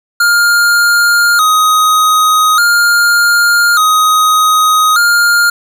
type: tone with vibrato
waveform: square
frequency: 1329 Hz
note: E6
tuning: 14 cents sharp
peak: -7 dBFS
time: 0.2-5.5 s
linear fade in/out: 5 ms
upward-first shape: square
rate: 0.42 Hz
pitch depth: 100 cents each way
effects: none